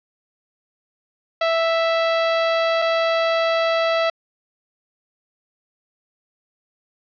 sawtooth tone pair in turn, 659.3 / 659.3 Hz, E5 / E5, 0 / 0 cents, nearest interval unison, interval 0 cents, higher neither, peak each -13 dBFS, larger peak neither, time 1.41-2.82 / 2.82-4.1 s, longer first, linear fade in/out 5 ms, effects resampled to 11025 Hz + 9-bit

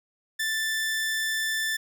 sawtooth tone, 1765 Hz, A6, 5 cents sharp, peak -22 dBFS, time 0.39-1.77 s, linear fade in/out 10 ms, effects none

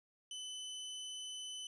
sawtooth tone, 3019 Hz, F#7, 34 cents sharp, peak -40 dBFS, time 0.31-1.67 s, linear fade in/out 2 ms, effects resampled to 22050 Hz

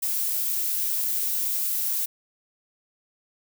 violet noise, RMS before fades -26 dBFS, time 0.02-2.06 s, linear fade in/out 10 ms, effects none

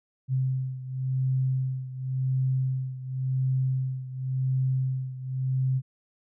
sine beating tone pair, 130.5 / 131.42 Hz, C3 / C3, -4 / +8 cents, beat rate 0.92 Hz, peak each -26 / -30 dBFS, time 0.28-5.82 s, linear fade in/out 50 ms, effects none

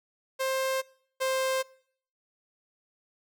sawtooth tone pair in turn, 528 / 525 Hz, C5 / C5, +16 / +6 cents, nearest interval unison, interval 10 cents, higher first, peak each -23 / -22 dBFS, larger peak second, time 0.39-0.82 / 1.2-1.63 s, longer neither, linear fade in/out 20 ms, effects noise-tail reverb RT60 0.6 s tail -23 dB re dry

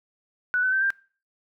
sine tone with pitch steps, 1480 / 1514.6 / 1550 / 1586.2 Hz, F#6 / F#6 / G6 / G6, 0 / +40 / -20 / +20 cents, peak -20 dBFS, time 0.54-0.904 s, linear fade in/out 0 ms, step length 91 ms, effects noise-tail reverb RT60 0.4 s tail -23 dB re dry

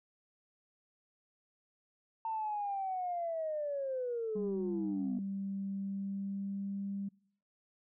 sine linear sweep, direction down, 903 to 239.5 Hz, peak -33 dBFS, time 2.25-5.19 s, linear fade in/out 2 ms
sine tone with pitch glide, 196 to 198.28 Hz, G3 to G3, 0 to +20 cents, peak -35 dBFS, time 4.35-7.09 s, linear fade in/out 10 ms, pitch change +20 cents, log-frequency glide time 5.72-6.87 s
effects noise-tail reverb RT60 0.7 s tail -26 dB re dry + tanh soft clip ceiling -27 dBFS

